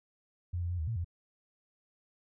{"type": "tone with pitch steps", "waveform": "sine", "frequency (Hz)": [88, 86.6, 88.9, 78.5, 114.1, 86], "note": ["F2", "F2", "F2", "D#2", "A#2", "F2"], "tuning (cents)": [14, -14, 31, 16, -37, -26], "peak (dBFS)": -31, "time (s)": [0.53, 1.046], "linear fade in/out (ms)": 10, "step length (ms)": 86, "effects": []}